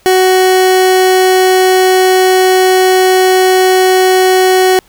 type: tone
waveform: 30% pulse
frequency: 372.7 Hz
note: F#4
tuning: 13 cents sharp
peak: -3 dBFS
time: 0.06-4.79 s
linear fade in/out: 0 ms
effects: pink hiss -47 dBFS RMS until 4.88 s